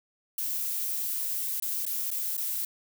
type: noise with dropouts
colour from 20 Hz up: violet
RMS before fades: -31 dBFS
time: 0.38-2.65 s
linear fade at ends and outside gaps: 2 ms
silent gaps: 1.6-1.623 / 1.853-1.864 / 2.105-2.114 / 2.369-2.377 s
effects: none